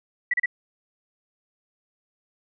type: tone bursts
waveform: sine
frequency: 1955 Hz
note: B6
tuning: 18 cents flat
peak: -19 dBFS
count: 3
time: 0.31-0.459 s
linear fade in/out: 5 ms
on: 27 ms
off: 34 ms
effects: none